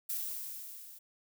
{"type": "noise with level ramp", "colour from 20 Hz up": "violet", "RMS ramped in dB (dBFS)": [-35, -52], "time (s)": [0.09, 0.99], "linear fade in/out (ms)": 10, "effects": []}